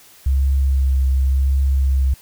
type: tone with vibrato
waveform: sine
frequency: 67.1 Hz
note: C2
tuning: 44 cents sharp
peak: -13 dBFS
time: 0.26-2.14 s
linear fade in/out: 5 ms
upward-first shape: triangle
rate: 0.92 Hz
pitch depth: 25 cents each way
effects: white hiss -47 dBFS RMS until 2.21 s